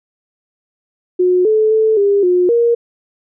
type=tone with pitch steps; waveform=sine; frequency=362.7 / 433.8 / 438.6 / 402.4 / 359.1 / 469.8 Hz; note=F#4 / A4 / A4 / G4 / F4 / A#4; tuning=-34 / -25 / -6 / +45 / +48 / +13 cents; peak=-9 dBFS; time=1.19-2.75 s; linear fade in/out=10 ms; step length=260 ms; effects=none